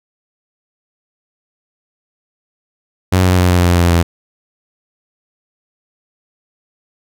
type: tone with pitch steps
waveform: sawtooth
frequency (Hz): 92.5 / 91.28 / 90.07 / 88.89 / 87.71 / 86.56 / 85.41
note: F#2 / F#2 / F#2 / F2 / F2 / F2 / F2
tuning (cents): 0 / -23 / -46 / +31 / +8 / -15 / -38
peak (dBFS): -5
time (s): 3.12-4.03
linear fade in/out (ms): 10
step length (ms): 130
effects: none